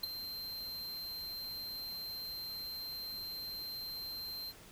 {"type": "tone with ADSR envelope", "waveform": "square", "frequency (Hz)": 4143, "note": "C8", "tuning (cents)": -18, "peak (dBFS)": -31, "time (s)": [0.03, 4.53], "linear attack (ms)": 7, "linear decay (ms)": 14, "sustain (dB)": -10, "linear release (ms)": 41, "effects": ["pink hiss -56 dBFS RMS until 4.71 s"]}